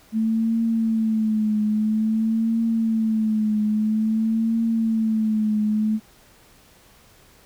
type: tone with vibrato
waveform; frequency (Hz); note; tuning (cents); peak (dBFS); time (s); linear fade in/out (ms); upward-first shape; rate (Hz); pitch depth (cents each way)
sine; 220; A3; 0; -18; 0.12-6; 50; triangle; 0.5; 67
effects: pink hiss -53 dBFS RMS until 7.45 s